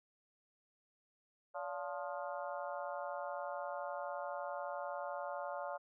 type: harmonic tone with a mistuned harmonic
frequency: 176.1 Hz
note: F3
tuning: 15 cents sharp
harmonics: 3 / 4 / 5 / 6 / 7 / 8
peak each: -43 / -45 / -47 / -49 / -50 / -51 dBFS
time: 1.54-5.78 s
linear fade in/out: 20 ms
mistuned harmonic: 3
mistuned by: +140 cents
effects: none